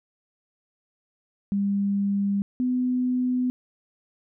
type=tone pair in turn; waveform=sine; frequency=200 / 251.2 Hz; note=G3 / B3; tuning=+35 / +30 cents; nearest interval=major third; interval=395 cents; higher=second; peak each=-21 dBFS; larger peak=neither; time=1.52-2.42 / 2.6-3.5 s; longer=neither; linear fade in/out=0 ms; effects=none